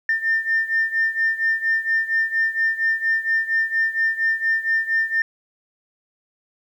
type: beating tone pair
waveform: sine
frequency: 1800 / 1804.3 Hz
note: A6 / A6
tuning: +39 / +43 cents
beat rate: 4.3 Hz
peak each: -19 / -22 dBFS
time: 0.09-5.22 s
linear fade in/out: 2 ms
effects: tanh soft clip ceiling -12 dBFS + 9-bit